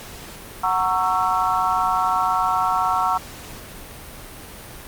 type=chord; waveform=sine; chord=F# dominant seventh; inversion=none; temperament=just; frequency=740 / 925 / 1110 / 1332 Hz; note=F#5 / A#5 / C#6 / E6; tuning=0 / -14 / +2 / +18 cents; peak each=-23 dBFS; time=0.63-3.18 s; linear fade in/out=10 ms; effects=pink hiss -38 dBFS RMS until 4.87 s + Opus 48 kbps